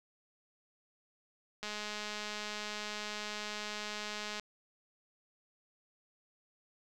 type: click train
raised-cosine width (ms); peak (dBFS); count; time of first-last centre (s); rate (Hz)
0.2; -23; 582; 1.63-4.397; 210
effects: none